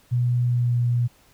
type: tone with pitch glide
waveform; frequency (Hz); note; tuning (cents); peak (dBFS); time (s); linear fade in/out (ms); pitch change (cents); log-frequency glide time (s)
sine; 122.3 to 120.76; B2 to B2; -16 to -38; -18; 0.11-1.08; 20; -22; 0.45-0.75
effects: pink hiss -57 dBFS RMS until 1.33 s